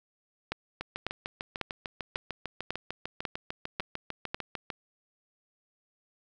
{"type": "two click trains", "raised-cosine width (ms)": 0.3, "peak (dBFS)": [-19, -15], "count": [27, 8], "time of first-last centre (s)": [[0.81, 4.702], [0.52, 4.345]], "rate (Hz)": [6.68, 1.83], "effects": []}